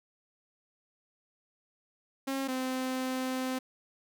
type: tone pair in turn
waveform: sawtooth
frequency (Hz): 269.9 / 258.5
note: C#4 / C4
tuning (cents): -46 / -21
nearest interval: minor second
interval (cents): 75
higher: first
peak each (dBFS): -27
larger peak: neither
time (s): 2.27-2.48 / 2.48-3.59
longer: second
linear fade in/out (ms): 10
effects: none